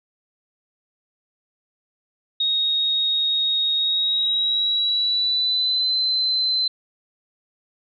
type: tone with pitch glide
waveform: sine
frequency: 3749 to 4065 Hz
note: A#7 to B7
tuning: +9 to +49 cents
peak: -18 dBFS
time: 2.4-6.68 s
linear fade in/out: 5 ms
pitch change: +140 cents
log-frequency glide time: 3.75-5.97 s
effects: none